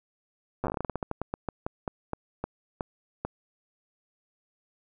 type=slowing click train; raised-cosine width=1 ms; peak=-16 dBFS; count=24; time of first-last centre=0.64-3.25 s; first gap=8 ms; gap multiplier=1.2; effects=none